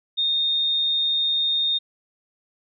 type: tone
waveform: sine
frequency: 3674 Hz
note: A#7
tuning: 26 cents flat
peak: -19 dBFS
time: 0.17-1.79 s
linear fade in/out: 20 ms
effects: none